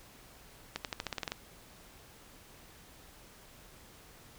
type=accelerating click train; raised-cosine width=0.2 ms; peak=-17 dBFS; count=10; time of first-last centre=0.76-1.319 s; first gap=88 ms; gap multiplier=0.91; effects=pink hiss -56 dBFS RMS until 4.38 s